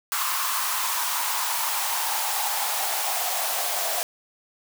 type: noise with high-pass filter sweep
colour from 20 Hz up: white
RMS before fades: -26 dBFS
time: 0.12-4.03 s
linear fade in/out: 0 ms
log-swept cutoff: 1100 to 670 Hz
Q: 4.9
effects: none